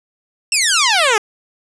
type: exponential sweep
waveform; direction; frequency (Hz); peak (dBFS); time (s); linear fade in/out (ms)
10% pulse; down; 2769 to 403.3; -3; 0.52-1.18; 2
effects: resampled to 22050 Hz + 7-bit